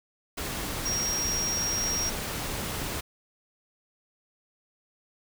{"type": "tone in noise", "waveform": "sine", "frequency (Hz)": 5620, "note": "F8", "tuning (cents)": 10, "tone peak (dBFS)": -27, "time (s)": [0.85, 2.1], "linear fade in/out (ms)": 10, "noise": "pink", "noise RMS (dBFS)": -33, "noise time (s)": [0.37, 3.01], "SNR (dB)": 3, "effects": []}